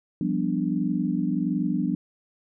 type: chord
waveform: sine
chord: G dominant seventh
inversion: third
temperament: equal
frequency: 174.61 / 196 / 246.9 / 293.7 Hz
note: F3 / G3 / B3 / D4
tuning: 0 / 0 / 0 / 0 cents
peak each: -28 dBFS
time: 0.21-1.95 s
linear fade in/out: 2 ms
effects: none